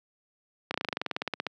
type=slowing click train; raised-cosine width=0.3 ms; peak=-13 dBFS; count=17; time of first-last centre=0.71-1.467 s; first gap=32 ms; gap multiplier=1.05; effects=high-pass 200 Hz 12 dB/octave